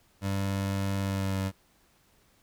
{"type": "tone with pitch glide", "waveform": "25% pulse", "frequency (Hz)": [98, 96.21], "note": ["G2", "G2"], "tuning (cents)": [0, -32], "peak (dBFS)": -24, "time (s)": [0.21, 1.52], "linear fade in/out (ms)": 50, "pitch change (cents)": -32, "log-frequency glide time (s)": [1.02, 1.37], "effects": ["pink hiss -65 dBFS RMS until 2.42 s"]}